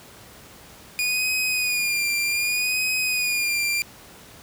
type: tone with vibrato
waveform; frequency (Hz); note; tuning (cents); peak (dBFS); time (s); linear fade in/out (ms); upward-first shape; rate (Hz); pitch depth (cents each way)
sawtooth; 2447; D#7; -29; -18; 0.99-3.82; 0; sine; 0.65; 52
effects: pink hiss -46 dBFS RMS until 4.42 s + high-pass 60 Hz 12 dB/octave